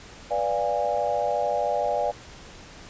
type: chord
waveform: sine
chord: B diminished seventh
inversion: none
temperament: equal with one note detuned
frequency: 493.9 / 587.3 / 698.5 / 818.7 Hz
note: B4 / D5 / F5 / Ab5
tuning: 0 / 0 / 0 / -25 cents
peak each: -30 / -26 / -28 / -28 dBFS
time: 0.3-2.12 s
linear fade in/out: 20 ms
effects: pink hiss -45 dBFS RMS until 2.89 s + resampled to 16000 Hz